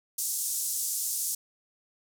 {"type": "band-pass noise", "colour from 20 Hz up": "pink", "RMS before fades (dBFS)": -31, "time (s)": [0.18, 1.35], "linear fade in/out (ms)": 5, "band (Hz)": [6400, 14000], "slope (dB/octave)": 24, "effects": []}